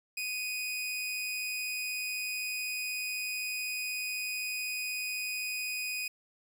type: tone with amplitude modulation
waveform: sawtooth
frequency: 2489 Hz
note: D#7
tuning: in tune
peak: -28 dBFS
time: 0.17-6.08 s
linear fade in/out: 5 ms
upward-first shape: sine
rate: 201 Hz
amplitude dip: 40%
effects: none